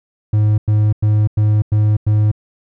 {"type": "tone bursts", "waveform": "triangle", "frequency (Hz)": 106.1, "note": "G#2", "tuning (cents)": 38, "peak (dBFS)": -8, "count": 6, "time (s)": [0.33, 2.315], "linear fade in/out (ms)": 5, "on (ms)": 250, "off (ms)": 97, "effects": []}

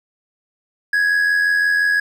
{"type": "tone with amplitude modulation", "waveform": "triangle", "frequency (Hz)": 1667, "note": "G#6", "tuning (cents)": 6, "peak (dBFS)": -10, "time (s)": [0.93, 2], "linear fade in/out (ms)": 5, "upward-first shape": "sine", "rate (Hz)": 85.8, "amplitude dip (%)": 45, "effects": []}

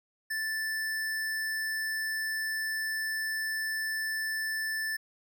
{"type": "tone", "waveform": "square", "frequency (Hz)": 1760, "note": "A6", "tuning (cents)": 0, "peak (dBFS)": -31, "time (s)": [0.3, 4.97], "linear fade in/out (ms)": 10, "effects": []}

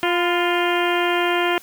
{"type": "harmonic tone with a mistuned harmonic", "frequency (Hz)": 350.8, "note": "F4", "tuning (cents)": 8, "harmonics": [1, 2, 3, 4, 5, 6, 7, 8, 9], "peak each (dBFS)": [-21, -24, -26, -27, -28, -29, -29, -30, -31], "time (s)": [0.03, 1.58], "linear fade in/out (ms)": 0, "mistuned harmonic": 3, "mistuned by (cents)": -44, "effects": ["white hiss -46 dBFS RMS until 1.62 s", "high-pass 80 Hz 12 dB/octave"]}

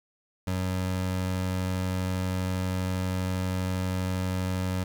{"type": "tone", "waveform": "25% pulse", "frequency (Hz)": 92.5, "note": "F#2", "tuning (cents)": 0, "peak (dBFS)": -23, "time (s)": [0.47, 4.84], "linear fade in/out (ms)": 5, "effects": ["10-bit"]}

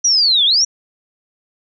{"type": "linear two-way sweep", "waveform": "sine", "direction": "down then up", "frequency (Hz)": [5920, 3218, 5920], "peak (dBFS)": -10, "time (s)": [0.04, 0.65], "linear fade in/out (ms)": 10, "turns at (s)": 0.45, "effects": []}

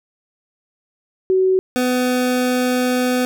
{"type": "tone pair in turn", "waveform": ["sine", "25% pulse"], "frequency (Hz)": [375.8, 250.8], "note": ["F#4", "B3"], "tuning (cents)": [27, 27], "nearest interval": "perfect fifth", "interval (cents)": 700, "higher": "first", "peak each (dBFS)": -12, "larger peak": "neither", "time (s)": [[1.3, 1.59], [1.76, 3.25]], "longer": "second", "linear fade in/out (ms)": 0, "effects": []}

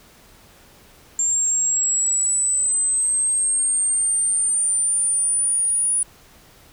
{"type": "linear sweep", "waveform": "sine", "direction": "up", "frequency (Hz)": [7350, 9750], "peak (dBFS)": -17, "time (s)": [1.19, 6.03], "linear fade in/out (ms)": 2, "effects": ["pink hiss -50 dBFS RMS until 6.72 s"]}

